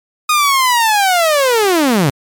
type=linear sweep; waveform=sawtooth; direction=down; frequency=1244.5 to 126.6 Hz; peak=-6 dBFS; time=0.29-2.1 s; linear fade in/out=5 ms; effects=MP3 96 kbps